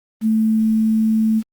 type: tone with quantisation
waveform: sine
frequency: 220 Hz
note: A3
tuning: in tune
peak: -13 dBFS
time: 0.21-1.43 s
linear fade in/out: 50 ms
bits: 7
effects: Opus 32 kbps